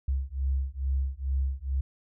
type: beating tone pair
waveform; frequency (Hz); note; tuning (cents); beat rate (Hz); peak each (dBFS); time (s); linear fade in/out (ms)
sine; 66.1 / 68.4; C2 / C#2; +18 / -23; 2.3; -29; 0.08-1.81; 5
effects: none